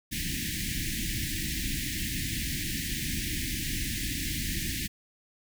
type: band-stop noise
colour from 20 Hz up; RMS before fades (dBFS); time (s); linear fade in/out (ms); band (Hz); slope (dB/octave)
pink; -32; 0.11-4.88; 20; 340 to 1700; 96
effects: none